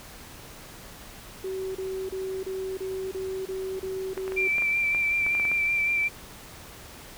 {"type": "tone bursts", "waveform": "sine", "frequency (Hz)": 379.5, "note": "F#4", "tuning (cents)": 44, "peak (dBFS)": -29, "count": 9, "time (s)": [1.44, 4.478], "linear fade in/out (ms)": 5, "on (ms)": 310, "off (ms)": 31}
{"type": "clicks", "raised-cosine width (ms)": 0.5, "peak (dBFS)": -21, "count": 11, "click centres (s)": [4.177, 4.279, 4.321, 4.583, 4.622, 4.948, 5.265, 5.351, 5.398, 5.452, 5.516]}
{"type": "tone with vibrato", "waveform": "sine", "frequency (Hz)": 2349, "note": "D7", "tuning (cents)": 0, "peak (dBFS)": -22, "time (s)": [4.36, 6.09], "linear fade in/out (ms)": 20, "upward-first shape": "sine", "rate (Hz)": 5.3, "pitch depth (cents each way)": 22}
{"effects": ["pink hiss -45 dBFS RMS until 7.17 s"]}